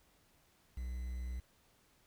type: tone with quantisation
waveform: triangle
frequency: 61.74 Hz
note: B1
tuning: in tune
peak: -36 dBFS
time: 0.77-1.4 s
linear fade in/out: 5 ms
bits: 10
effects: pink hiss -70 dBFS RMS until 2.06 s